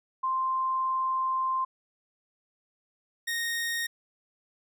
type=tone pair in turn; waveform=sine / sawtooth; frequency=1046.5 / 1858.7 Hz; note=C6 / A#6; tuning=0 / -6 cents; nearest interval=minor seventh; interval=994 cents; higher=second; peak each=-25 dBFS; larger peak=neither; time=0.23-1.65 / 3.27-3.87 s; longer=first; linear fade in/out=10 ms; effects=none